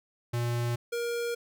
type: tone pair in turn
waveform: square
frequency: 119.4 / 472 Hz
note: A#2 / A#4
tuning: +42 / +22 cents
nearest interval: 2 octaves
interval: 2380 cents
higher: second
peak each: -28 / -30 dBFS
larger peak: first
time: 0.33-0.76 / 0.92-1.35 s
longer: neither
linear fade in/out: 10 ms
effects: none